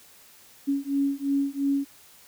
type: beating tone pair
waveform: sine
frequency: 277.2 / 280.1 Hz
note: C#4 / C#4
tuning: 0 / +18 cents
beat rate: 2.9 Hz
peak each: -26 dBFS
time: 0.67-1.85 s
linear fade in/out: 20 ms
effects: white hiss -53 dBFS RMS until 2.27 s

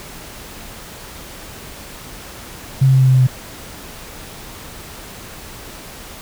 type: tone with pitch steps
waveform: sine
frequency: 133.7 / 132.78 / 131.86 / 130.95 / 130.04 / 129.15 / 128.25 Hz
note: C3 / C3 / C3 / C3 / C3 / C3 / C3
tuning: +38 / +26 / +14 / +2 / -10 / -22 / -34 cents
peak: -8 dBFS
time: 2.81-3.272 s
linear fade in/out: 10 ms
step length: 66 ms
effects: pink hiss -35 dBFS RMS until 6.21 s

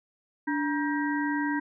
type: harmonic tone with a mistuned harmonic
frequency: 316.8 Hz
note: D#4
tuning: 31 cents sharp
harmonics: 1 / 3 / 5 / 6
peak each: -27 / -33 / -34 / -36 dBFS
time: 0.47-1.6 s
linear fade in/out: 10 ms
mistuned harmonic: 1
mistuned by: -140 cents
effects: none

